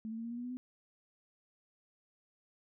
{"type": "tone with pitch steps", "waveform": "sine", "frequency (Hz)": [220, 224.4, 228.8, 233.4, 238, 242.7, 247.5, 252.4], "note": ["A3", "A3", "A#3", "A#3", "A#3", "B3", "B3", "B3"], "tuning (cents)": [0, 34, -32, 2, 36, -30, 4, 38], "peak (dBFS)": -38, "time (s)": [0.05, 0.57], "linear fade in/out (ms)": 0, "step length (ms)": 65, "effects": []}